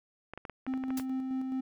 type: clicks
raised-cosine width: 0.5 ms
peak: -26 dBFS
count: 9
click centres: 0.336 / 0.376 / 0.452 / 0.497 / 0.666 / 0.738 / 0.838 / 0.905 / 0.998 s
type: tone with tremolo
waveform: triangle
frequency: 261.6 Hz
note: C4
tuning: in tune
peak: -28 dBFS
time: 0.67-1.61 s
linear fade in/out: 10 ms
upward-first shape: square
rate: 4.7 Hz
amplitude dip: 30%
type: noise with exponential decay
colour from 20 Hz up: white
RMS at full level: -35 dBFS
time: 0.97-1.06 s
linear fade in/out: 5 ms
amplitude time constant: 19 ms
effects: none